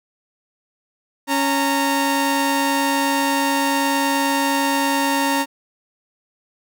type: tone pair together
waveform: sawtooth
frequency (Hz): 277.2 / 920.6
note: C#4 / A#5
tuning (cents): 0 / -22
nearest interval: octave + major sixth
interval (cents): 2078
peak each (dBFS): -16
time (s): 1.27-5.46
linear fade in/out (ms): 50
effects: none